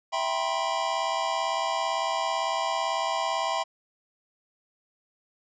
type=chord; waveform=square; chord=C major seventh; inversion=first; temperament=equal with one note detuned; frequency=659.3 / 784 / 968.6 / 1046.5 Hz; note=E5 / G5 / B5 / C6; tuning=0 / 0 / -34 / 0 cents; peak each=-32 dBFS; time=0.12-3.64 s; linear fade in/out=20 ms; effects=resampled to 16000 Hz